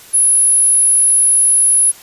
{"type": "tone", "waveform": "sine", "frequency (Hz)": 10548, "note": "E9", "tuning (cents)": 0, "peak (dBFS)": -8, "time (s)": [0.13, 1.92], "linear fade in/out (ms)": 20, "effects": ["white hiss -39 dBFS RMS until 2.02 s", "resampled to 32000 Hz"]}